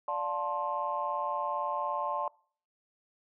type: chord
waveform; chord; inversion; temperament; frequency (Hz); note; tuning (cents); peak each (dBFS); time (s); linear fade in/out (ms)
sine; D minor seventh; none; just; 587.3 / 704.8 / 881 / 1057.2; D5 / F5 / A5 / C6; 0 / +16 / +2 / +18; -36 / -39 / -34 / -33; 0.08-2.28; 2
effects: noise-tail reverb RT60 0.5 s tail -25 dB re dry + tanh soft clip ceiling -19 dBFS